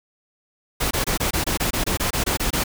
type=noise bursts; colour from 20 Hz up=pink; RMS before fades=-22 dBFS; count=14; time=0.8-2.639 s; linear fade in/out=10 ms; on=110 ms; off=23 ms; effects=none